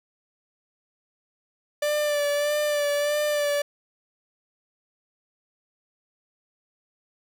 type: tone with vibrato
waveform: 45% pulse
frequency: 587.3 Hz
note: D5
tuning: in tune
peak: -22 dBFS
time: 1.82-3.62 s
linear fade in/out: 5 ms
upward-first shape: sine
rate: 1.6 Hz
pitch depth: 29 cents each way
effects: none